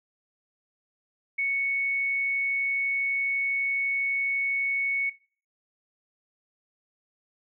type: tone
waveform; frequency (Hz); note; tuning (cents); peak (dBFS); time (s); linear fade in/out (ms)
sine; 2217; C#7; 0; -24; 1.38-5.1; 10
effects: noise-tail reverb RT60 0.4 s tail -19 dB re dry